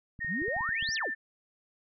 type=clicks; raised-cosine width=5 ms; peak=-33 dBFS; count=9; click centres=0.192 / 0.247 / 0.419 / 0.482 / 0.566 / 0.608 / 0.691 / 0.826 / 0.89 s
type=tone with pitch glide; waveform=sine; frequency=1852 to 1780.7 Hz; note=A#6 to A6; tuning=-12 to +20 cents; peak=-31 dBFS; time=0.2-1.15 s; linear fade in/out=20 ms; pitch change=-68 cents; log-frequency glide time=0.51-1.04 s
type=exponential two-way sweep; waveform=sine; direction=up then down; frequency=143.4 to 5960 to 193.3 Hz; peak=-32 dBFS; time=0.27-1.11 s; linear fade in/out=50 ms; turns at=0.94 s
effects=none